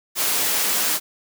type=high-pass noise; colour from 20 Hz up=white; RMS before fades=-21 dBFS; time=0.15-1 s; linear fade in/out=50 ms; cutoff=220 Hz; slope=12 dB/octave; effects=none